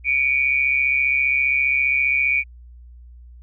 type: tone pair together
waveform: sine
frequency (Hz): 2274 / 2409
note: C#7 / D7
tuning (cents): +44 / +43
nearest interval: minor second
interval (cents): 99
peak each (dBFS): -19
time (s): 0.04-2.44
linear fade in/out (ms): 50
effects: added 60 Hz sine -40 dBFS peak until 3.42 s